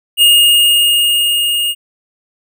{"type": "tone with level ramp", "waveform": "square", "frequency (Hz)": 2847, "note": "F7", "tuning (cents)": 33, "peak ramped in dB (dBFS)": [-5, -14], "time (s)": [0.17, 1.75], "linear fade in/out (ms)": 50, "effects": []}